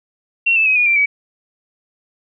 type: tone with pitch steps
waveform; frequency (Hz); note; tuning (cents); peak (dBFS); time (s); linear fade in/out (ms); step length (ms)
sine; 2728 / 2631 / 2537 / 2446 / 2358 / 2274; F7 / E7 / D#7 / D#7 / D7 / C#7; -41 / -4 / +33 / -30 / +6 / +44; -11; 0.46-1.06; 10; 100
effects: none